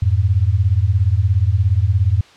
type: beating tone pair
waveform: sine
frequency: 87.31 / 104.31 Hz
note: F2 / G#2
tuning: 0 / +8 cents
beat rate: 17 Hz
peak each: -15 dBFS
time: 0.02-2.21 s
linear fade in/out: 5 ms
effects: white hiss -45 dBFS RMS until 2.36 s + low-pass 4000 Hz 12 dB/octave